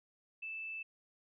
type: tone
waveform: sine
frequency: 2637 Hz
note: E7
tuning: in tune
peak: -40 dBFS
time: 0.42-0.83 s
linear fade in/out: 10 ms
effects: none